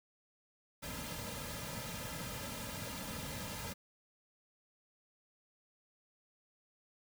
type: noise with comb filter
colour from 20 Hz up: pink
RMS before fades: -43 dBFS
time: 0.82-3.74 s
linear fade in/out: 20 ms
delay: 2.7 ms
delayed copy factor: -0.85
effects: none